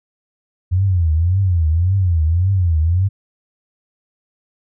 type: tone with vibrato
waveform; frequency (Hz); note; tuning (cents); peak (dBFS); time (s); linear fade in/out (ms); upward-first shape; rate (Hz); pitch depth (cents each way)
sine; 87.31; F2; 0; -12; 0.71-3.09; 20; triangle; 1.8; 230
effects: none